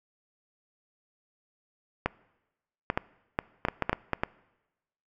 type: clicks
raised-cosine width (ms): 0.5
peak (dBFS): -10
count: 11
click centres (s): 2.06 / 2.901 / 2.975 / 3.389 / 3.651 / 3.685 / 3.823 / 3.895 / 3.93 / 4.133 / 4.235
effects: noise-tail reverb RT60 1.0 s tail -22 dB re dry